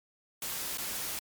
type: noise with dropouts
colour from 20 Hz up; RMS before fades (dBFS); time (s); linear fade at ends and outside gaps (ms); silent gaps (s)
white; -36; 0.42-1.19; 2; 0.774-0.782
effects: MP3 96 kbps